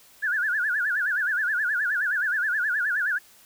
sine tone with vibrato, 1581 Hz, G6, 14 cents sharp, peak -22 dBFS, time 0.22-3.19 s, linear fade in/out 20 ms, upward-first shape sine, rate 9.5 Hz, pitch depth 190 cents each way, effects white hiss -54 dBFS RMS until 3.45 s

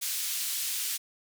white band-pass noise, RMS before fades -32 dBFS, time 0.01-0.98 s, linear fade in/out 20 ms, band 2600 to 16000 Hz, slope 12 dB/octave, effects none

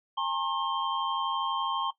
sine tone cluster, 813 / 905 / 1074 / 3153 Hz, G#5 / A5 / C6 / G7, -37 / +48 / +45 / +9 cents, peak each -37 / -32 / -30 / -35 dBFS, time 0.17-1.91 s, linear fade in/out 10 ms, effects noise-tail reverb RT60 0.1 s tail -17 dB re dry

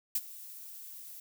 violet noise with ADSR envelope, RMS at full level -28 dBFS, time 0.15-1.2 s, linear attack 5 ms, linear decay 44 ms, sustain -19 dB, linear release 5 ms, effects none

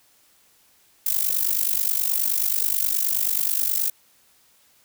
violet noise with amplitude modulation, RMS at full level -19 dBFS, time 1.06-3.9 s, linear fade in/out 5 ms, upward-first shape sine, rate 49.4 Hz, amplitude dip 85%, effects white hiss -59 dBFS RMS until 4.84 s

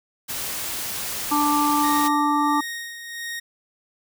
white noise, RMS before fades -29 dBFS, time 0.28-2.09 s, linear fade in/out 20 ms
harmonic tone, 293.7 Hz, D4, in tune, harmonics 1 / 3 / 4, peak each -22 / -22 / -22 dBFS, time 1.31-2.61 s, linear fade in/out 10 ms
sawtooth tone with tremolo, 1864.7 Hz, A#6, in tune, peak -25 dBFS, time 1.83-3.4 s, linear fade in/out 10 ms, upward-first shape sine, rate 1.5 Hz, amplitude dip 55%
effects none

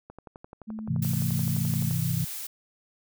click train, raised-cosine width 1 ms, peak -29 dBFS, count 22, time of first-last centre 0.1-1.91 s, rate 11.6 Hz
sine tone, 217.6 Hz, A3, 19 cents flat, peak -33 dBFS, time 0.67-1.91 s, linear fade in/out 20 ms
sine chord, Ab augmented, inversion none, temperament equal, 103.83 / 130.81 / 164.81 Hz, Ab2 / C3 / E3, 0 / 0 / 0 cents, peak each -32 / -28 / -28 dBFS, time 0.88-2.25 s, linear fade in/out 10 ms
blue noise, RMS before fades -36 dBFS, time 1.02-2.47 s, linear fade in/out 5 ms
effects none

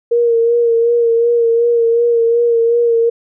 sine tone with vibrato, 467.1 Hz, A#4, 3 cents sharp, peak -9 dBFS, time 0.11-3.1 s, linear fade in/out 10 ms, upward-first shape sine, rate 2.7 Hz, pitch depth 30 cents each way, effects none

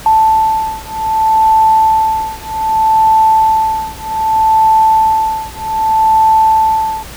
sine beating tone pair, 880 / 880.64 Hz, A5 / A5, 0 / +1 cents, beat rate 0.64 Hz, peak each -11 dBFS, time 0.06-7.03 s, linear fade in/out 2 ms, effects added 60 Hz sine -35 dBFS peak until 7.16 s + pink hiss -31 dBFS RMS until 7.16 s

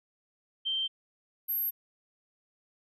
sine tone pair in turn, 3136 / 12570 Hz, G7 / G9, 0 / +4 cents, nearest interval 2 octaves, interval 2404 cents, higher second, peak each -28 dBFS, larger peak neither, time 0.65-0.88 / 1.48-1.71 s, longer neither, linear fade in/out 20 ms, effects none

